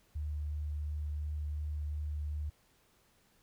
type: tone with vibrato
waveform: sine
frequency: 74.8 Hz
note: D2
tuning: 32 cents sharp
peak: -34 dBFS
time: 0.15-2.5 s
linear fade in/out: 10 ms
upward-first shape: sine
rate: 2.8 Hz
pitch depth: 9 cents each way
effects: pink hiss -69 dBFS RMS until 3.42 s